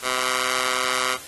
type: tone with high-pass filter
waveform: 15% pulse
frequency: 127.7 Hz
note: C3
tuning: 42 cents flat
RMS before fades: -24 dBFS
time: 0.02-1.18 s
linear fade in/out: 50 ms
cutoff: 960 Hz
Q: 0.86
effects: white hiss -39 dBFS RMS until 1.27 s + AAC 32 kbps